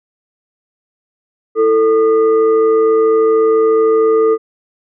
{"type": "tone with frequency modulation", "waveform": "sine", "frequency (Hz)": 443.9, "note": "A4", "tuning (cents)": 15, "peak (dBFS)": -8, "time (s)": [1.55, 4.38], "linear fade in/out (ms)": 50, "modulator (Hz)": 774, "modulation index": 0.48, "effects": []}